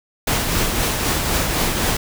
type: noise with tremolo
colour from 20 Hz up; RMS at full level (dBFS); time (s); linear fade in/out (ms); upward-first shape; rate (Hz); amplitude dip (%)
pink; -18; 0.27-1.97; 5; triangle; 3.9; 40
effects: none